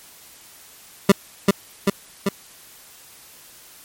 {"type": "tone with echo", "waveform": "25% pulse", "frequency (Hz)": 197.9, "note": "G3", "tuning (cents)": 17, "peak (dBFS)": -4, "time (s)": [1.09, 1.12], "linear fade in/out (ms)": 5, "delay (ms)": 390, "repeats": 3, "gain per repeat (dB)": -3, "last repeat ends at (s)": 2.29, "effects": ["white hiss -46 dBFS RMS until 3.84 s", "MP3 64 kbps"]}